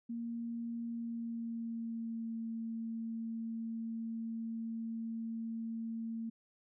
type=tone with pitch glide; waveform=sine; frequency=233.1 to 226.9 Hz; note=A#3 to A#3; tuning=0 to -47 cents; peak=-37 dBFS; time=0.09-6.3 s; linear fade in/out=10 ms; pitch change=-47 cents; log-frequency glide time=0.86-2.38 s; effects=none